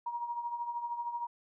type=tone with tremolo; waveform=sine; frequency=949 Hz; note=A#5; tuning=31 cents sharp; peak=-31 dBFS; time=0.06-1.27 s; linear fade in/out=5 ms; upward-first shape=triangle; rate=13 Hz; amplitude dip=70%; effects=none